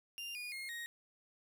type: tone with pitch steps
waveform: 35% pulse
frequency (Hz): 2794 / 2446 / 2142 / 1875.6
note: F7 / D#7 / C7 / A#6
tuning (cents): 0 / -30 / +40 / +10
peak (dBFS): -40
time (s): 0.18-0.86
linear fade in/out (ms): 0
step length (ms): 170
effects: none